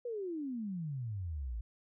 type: exponential sweep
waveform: sine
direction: down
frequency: 497.9 to 52.8 Hz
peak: -36 dBFS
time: 0.05-1.61 s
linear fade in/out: 5 ms
effects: none